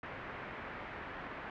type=low-pass noise; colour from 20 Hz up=white; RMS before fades=-45 dBFS; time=0.03-1.5 s; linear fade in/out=2 ms; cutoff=2000 Hz; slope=24 dB/octave; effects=none